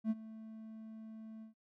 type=tone with ADSR envelope; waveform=triangle; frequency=220.5 Hz; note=A3; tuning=4 cents sharp; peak=-26 dBFS; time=0.04-1.54 s; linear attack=64 ms; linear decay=35 ms; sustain=-19 dB; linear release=120 ms; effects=noise-tail reverb RT60 0.1 s tail -22 dB re dry + tanh soft clip ceiling -22 dBFS